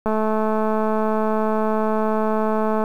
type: click train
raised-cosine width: 1 ms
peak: -9 dBFS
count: 604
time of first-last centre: 0.06-2.839 s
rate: 217 Hz
effects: 8-bit